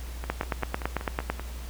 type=two click trains; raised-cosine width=0.5 ms; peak=-11 / -20 dBFS; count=10 / 7; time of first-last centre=0.3-1.3 / 0.24-1.396 s; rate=9 / 5.19 Hz; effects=added 60 Hz sine -35 dBFS peak until 1.69 s + pink hiss -46 dBFS RMS until 1.69 s